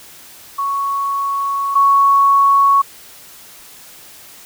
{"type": "tone pair in turn", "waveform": "sine", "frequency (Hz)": [1111, 1111], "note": ["C#6", "C#6"], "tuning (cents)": [4, 4], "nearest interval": "unison", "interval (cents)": 0, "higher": "neither", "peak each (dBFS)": [-16, -8], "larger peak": "second", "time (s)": [[0.58, 1.75], [1.75, 2.82]], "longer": "first", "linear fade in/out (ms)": 10, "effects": ["white hiss -40 dBFS RMS until 4.45 s"]}